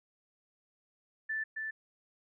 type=tone with echo; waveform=sine; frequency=1760 Hz; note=A6; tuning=in tune; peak=-32 dBFS; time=1.29-1.44 s; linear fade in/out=10 ms; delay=270 ms; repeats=1; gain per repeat=-3 dB; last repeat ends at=1.71 s; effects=none